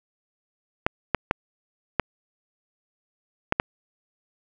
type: clicks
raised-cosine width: 0.5 ms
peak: -4 dBFS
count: 6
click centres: 0.865 / 1.147 / 1.311 / 1.997 / 3.524 / 3.599 s
effects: none